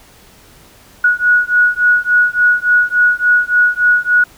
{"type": "beating tone pair", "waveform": "sine", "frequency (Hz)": [1458, 1461.5], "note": ["F#6", "F#6"], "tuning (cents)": [-26, -22], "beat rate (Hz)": 3.5, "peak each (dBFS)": -12, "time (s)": [1.04, 4.24], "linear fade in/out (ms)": 5, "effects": ["pink hiss -44 dBFS RMS until 4.37 s"]}